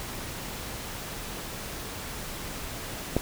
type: click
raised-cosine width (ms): 2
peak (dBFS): -9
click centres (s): 3.166
effects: pink hiss -37 dBFS RMS until 3.21 s